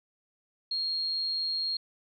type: tone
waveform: sine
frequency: 4254 Hz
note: C8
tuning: 28 cents sharp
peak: -28 dBFS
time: 0.71-1.77 s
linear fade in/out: 5 ms
effects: none